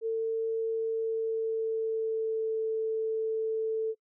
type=tone with pitch glide; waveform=sine; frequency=449.2 to 442.5 Hz; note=A4 to A4; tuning=+36 to +10 cents; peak=-27 dBFS; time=0.01-3.95 s; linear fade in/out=50 ms; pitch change=-26 cents; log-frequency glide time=0.82-2.59 s; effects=noise-tail reverb RT60 0.1 s tail -25 dB re dry